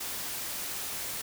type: noise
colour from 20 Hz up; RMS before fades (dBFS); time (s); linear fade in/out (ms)
white; -36; 0-1.22; 10
effects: none